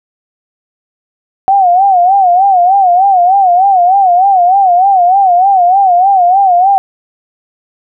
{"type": "tone with vibrato", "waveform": "sine", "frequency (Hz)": 747, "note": "F#5", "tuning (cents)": 16, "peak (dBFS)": -4, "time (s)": [1.48, 6.78], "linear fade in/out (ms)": 0, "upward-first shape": "sine", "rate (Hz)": 3.3, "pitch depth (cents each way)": 120, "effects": []}